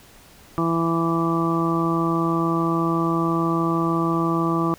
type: harmonic tone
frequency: 166.2 Hz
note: E3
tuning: 15 cents sharp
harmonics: 1 / 2 / 3 / 4 / 5 / 6 / 7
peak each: -24 / -22 / -34 / -32 / -34 / -31 / -25 dBFS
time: 0.58-4.74 s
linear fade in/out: 0 ms
effects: pink hiss -49 dBFS RMS until 4.78 s